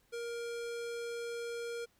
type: tone with low-pass filter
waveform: square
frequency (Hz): 469.8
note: A#4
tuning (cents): +13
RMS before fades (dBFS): -40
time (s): 0.12-1.86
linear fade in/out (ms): 20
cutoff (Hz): 10000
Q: 0.79
effects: pink hiss -71 dBFS RMS until 1.99 s